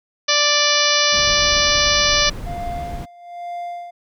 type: harmonic tone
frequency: 587.3 Hz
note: D5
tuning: in tune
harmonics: 1 / 2 / 3 / 4 / 5 / 6 / 7 / 8 / 9 / 10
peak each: -23 / -23 / -23 / -23 / -23 / -23 / -23 / -23 / -23 / -23 dBFS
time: 0.28-2.3 s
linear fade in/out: 10 ms
type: noise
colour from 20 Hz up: brown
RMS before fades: -29 dBFS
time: 1.12-3.06 s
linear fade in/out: 20 ms
type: tone with tremolo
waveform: triangle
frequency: 698.5 Hz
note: F5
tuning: in tune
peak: -23 dBFS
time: 2.46-3.91 s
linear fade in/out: 10 ms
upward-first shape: sine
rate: 1.1 Hz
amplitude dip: 85%
effects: none